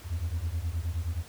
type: beating tone pair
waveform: sine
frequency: 78.9 / 88.4 Hz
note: D#2 / F2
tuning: +25 / +22 cents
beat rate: 9.5 Hz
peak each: -30 dBFS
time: 0.04-1.24 s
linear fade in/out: 50 ms
effects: tanh soft clip ceiling -25 dBFS + pink hiss -50 dBFS RMS until 1.28 s